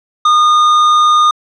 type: tone with tanh clipping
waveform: triangle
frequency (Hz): 1222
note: D#6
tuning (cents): -32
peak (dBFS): -8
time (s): 0.25-1.31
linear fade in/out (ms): 5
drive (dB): 15
effects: low-pass 6000 Hz 12 dB/octave